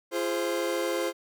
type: chord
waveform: 40% pulse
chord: F minor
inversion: none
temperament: equal with one note detuned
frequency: 342.4 / 415.3 / 523.3 Hz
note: F4 / Ab4 / C5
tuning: -34 / 0 / 0 cents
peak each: -30 / -33 / -29 dBFS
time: 0.11-1.13 s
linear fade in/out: 50 ms
effects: none